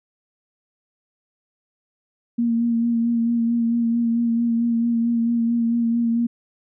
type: tone with vibrato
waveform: sine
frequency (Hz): 233.1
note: A#3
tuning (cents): 0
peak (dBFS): -17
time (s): 2.38-6.27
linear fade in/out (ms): 10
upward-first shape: sine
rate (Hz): 4.5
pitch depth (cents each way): 24
effects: none